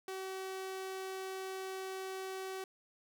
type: tone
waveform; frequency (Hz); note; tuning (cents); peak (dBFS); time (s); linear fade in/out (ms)
sawtooth; 380.1; F#4; +47; -36; 0.08-2.64; 2
effects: none